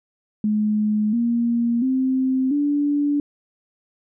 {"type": "tone with pitch steps", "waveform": "sine", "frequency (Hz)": [212.1, 235.3, 261.1, 289.7], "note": ["G#3", "A#3", "C4", "D4"], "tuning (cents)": [37, 16, -3, -24], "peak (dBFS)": -17, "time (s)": [0.44, 3.2], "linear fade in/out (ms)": 2, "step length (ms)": 690, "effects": []}